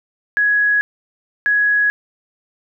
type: tone pair in turn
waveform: sine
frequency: 1672 / 1672 Hz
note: G#6 / G#6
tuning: +11 / +11 cents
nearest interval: unison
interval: 0 cents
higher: neither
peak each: -12 / -12 dBFS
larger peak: neither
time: 0.37-0.81 / 1.46-1.9 s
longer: neither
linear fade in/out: 0 ms
effects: none